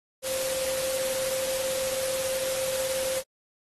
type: tone in noise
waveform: sine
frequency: 526 Hz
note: C5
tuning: 9 cents sharp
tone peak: -29 dBFS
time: 0.22-3.23 s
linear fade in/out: 50 ms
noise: white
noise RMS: -32 dBFS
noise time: 0.22-3.23 s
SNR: 0 dB
effects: AAC 32 kbps